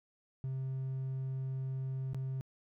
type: tone with dropouts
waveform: triangle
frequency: 132.3 Hz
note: C3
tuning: 20 cents sharp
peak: -32 dBFS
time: 0.44-2.41 s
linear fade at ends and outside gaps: 0 ms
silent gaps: 2.133-2.146 s
effects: tanh soft clip ceiling -28 dBFS